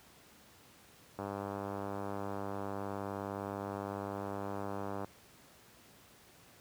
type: click train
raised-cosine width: 1 ms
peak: -25 dBFS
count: 385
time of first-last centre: 1.19-5.045 s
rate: 99.6 Hz
effects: pink hiss -60 dBFS RMS until 6.6 s + high-pass 80 Hz 12 dB/octave